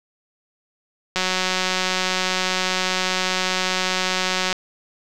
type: click train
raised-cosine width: 0.2 ms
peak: -4 dBFS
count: 624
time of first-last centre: 1.16-4.528 s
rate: 185 Hz
effects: none